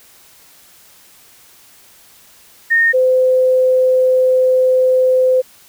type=tone pair in turn; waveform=sine; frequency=1839 / 513.1 Hz; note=A#6 / C5; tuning=-24 / -34 cents; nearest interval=octave + minor seventh; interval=2210 cents; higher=first; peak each=-9 dBFS; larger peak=neither; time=2.7-2.93 / 2.93-5.42 s; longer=second; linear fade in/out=20 ms; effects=white hiss -46 dBFS RMS until 5.68 s